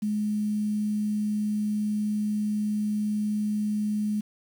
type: tone with quantisation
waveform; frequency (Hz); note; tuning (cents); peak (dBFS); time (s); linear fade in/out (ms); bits
sine; 210.4; G#3; +23; -24; 0.02-4.21; 10; 8
effects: none